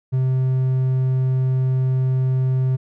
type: tone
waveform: triangle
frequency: 130 Hz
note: C3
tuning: 11 cents flat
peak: -14 dBFS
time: 0.12-2.77 s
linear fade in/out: 20 ms
effects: none